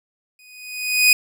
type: tone with exponential growth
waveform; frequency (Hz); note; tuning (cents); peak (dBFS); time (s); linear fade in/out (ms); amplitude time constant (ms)
sawtooth; 2489; D#7; 0; -5; 0.39-1.13; 2; 160
effects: none